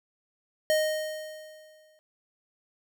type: tone with exponential decay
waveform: square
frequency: 620 Hz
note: D#5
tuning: 6 cents flat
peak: -21 dBFS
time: 0.7-1.99 s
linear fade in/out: 0 ms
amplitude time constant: 280 ms
effects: none